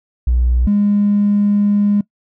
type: tone pair in turn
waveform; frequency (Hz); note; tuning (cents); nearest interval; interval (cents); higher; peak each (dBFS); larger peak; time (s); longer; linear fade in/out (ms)
triangle; 60.9 / 204.8; B1 / G#3; -24 / -24; octave + major sixth; 2100; second; -7; neither; 0.27-0.67 / 0.67-2.01; second; 5
effects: noise-tail reverb RT60 0.1 s tail -24 dB re dry + tanh soft clip ceiling -8 dBFS